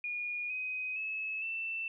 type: tone with pitch steps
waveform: sine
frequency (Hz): 2439 / 2513 / 2590 / 2669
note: D#7 / D#7 / E7 / E7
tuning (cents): -35 / +17 / -31 / +21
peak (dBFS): -34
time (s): 0.04-1.88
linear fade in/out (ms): 2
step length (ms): 460
effects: none